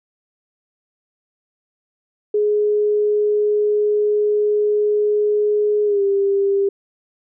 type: tone with pitch glide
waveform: sine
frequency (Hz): 418.5 to 396.8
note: G#4 to G4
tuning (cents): +13 to +21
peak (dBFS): -14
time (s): 2.34-6.69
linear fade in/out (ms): 5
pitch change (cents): -92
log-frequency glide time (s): 5.85-6.02
effects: none